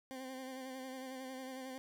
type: tone with vibrato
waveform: 20% pulse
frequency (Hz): 260.9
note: C4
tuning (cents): -5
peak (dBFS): -39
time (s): 0.11-1.78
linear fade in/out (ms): 0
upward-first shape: sine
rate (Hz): 11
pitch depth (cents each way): 33
effects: none